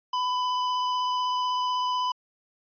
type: tone with vibrato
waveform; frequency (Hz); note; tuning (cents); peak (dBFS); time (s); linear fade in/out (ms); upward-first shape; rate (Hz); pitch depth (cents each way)
square; 1000; B5; +21; -25; 0.13-2.12; 5; sine; 16; 10
effects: resampled to 11025 Hz